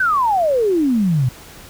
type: exponential sweep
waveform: sine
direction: down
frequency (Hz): 1572 to 118.9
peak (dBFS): -13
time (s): 0-1.29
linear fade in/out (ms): 5
effects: pink hiss -40 dBFS RMS until 1.69 s